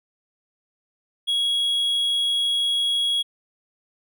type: tone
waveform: triangle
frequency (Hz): 3322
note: G#7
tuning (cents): 0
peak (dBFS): -18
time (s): 1.27-3.23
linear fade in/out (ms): 20
effects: none